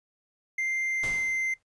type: tone with pitch glide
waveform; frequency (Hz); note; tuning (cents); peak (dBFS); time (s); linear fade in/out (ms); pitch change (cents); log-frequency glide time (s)
triangle; 2093 to 2080; C7 to C7; 0 to -11; -25; 0.58-1.54; 5; -11; 0.87-1.18
type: noise with exponential decay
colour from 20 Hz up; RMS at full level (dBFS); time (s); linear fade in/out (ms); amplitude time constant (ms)
pink; -36; 1.03-1.63; 5; 130
effects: noise-tail reverb RT60 0.1 s tail -19 dB re dry + resampled to 22050 Hz